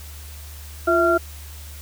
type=tone cluster; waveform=sine; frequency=347 / 661 / 1379 Hz; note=F4 / E5 / F6; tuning=-11 / +5 / -22 cents; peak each=-19 dBFS; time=0.87-1.18 s; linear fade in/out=10 ms; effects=added 74 Hz sine -36 dBFS peak until 1.81 s + white hiss -43 dBFS RMS until 1.81 s